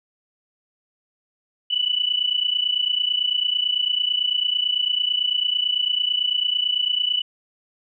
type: tone pair together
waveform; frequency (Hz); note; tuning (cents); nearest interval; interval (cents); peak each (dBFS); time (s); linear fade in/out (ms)
sine; 2955 / 2984; F#7 / F#7; -3 / +14; unison; 17; -22; 1.7-7.22; 10
effects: none